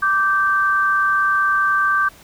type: tone pair together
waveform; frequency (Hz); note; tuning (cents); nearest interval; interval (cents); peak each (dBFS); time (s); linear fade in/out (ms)
sine; 1169.4 / 1561; D6 / G6; -8 / -8; perfect fourth; 500; -17; 0.02-2.09; 10
effects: pink hiss -46 dBFS RMS until 2.23 s